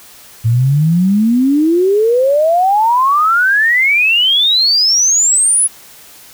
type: exponential sweep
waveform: sine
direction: up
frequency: 110 to 10548 Hz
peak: -8 dBFS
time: 0.44-5.68 s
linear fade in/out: 20 ms
effects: white hiss -39 dBFS RMS until 6.33 s